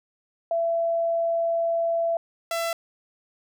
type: tone pair in turn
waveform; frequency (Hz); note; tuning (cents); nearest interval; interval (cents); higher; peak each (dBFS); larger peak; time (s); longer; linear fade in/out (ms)
sine / sawtooth; 670 / 670; E5 / E5; +28 / +28; unison; 0; neither; -21; neither; 0.51-2.17 / 2.51-2.73; first; 2
effects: none